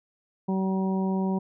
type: harmonic tone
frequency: 190.3 Hz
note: F#3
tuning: 49 cents sharp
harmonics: 1 / 2 / 3 / 4 / 5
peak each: -24 / -32 / -39 / -38 / -37 dBFS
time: 0.48-1.39 s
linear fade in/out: 10 ms
effects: none